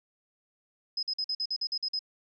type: tone bursts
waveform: sine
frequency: 5070 Hz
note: D#8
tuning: 32 cents sharp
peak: -28 dBFS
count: 10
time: 0.97-1.992 s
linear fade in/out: 5 ms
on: 59 ms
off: 48 ms
effects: none